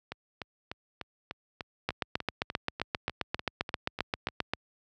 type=two click trains; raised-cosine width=0.3 ms; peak=-12 / -20 dBFS; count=21 / 15; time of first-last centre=1.89-4.536 / 0.12-4.287 s; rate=7.56 / 3.36 Hz; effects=high-pass 60 Hz 12 dB/octave